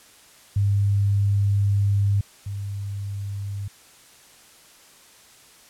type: tone pair in turn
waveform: sine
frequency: 100.5 / 100.03 Hz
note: G2 / G2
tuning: +44 / +36 cents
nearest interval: unison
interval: 8 cents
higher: first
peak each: -17 / -27 dBFS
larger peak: first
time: 0.56-2.21 / 2.46-3.68 s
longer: first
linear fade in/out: 5 ms
effects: white hiss -51 dBFS RMS until 5.69 s + low-pass 11000 Hz 12 dB/octave